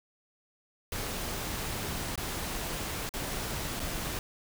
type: noise with dropouts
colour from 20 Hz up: pink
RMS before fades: -35 dBFS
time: 0.92-4.19 s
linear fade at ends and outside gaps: 2 ms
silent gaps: 2.157-2.176 / 3.092-3.138 / 3.796-3.8 s
effects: none